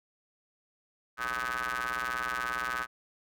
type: ring-modulated tone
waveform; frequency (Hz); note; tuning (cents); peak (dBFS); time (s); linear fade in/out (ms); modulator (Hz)
sawtooth; 121.6; B2; -26; -24; 1.17-2.87; 50; 1390
effects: none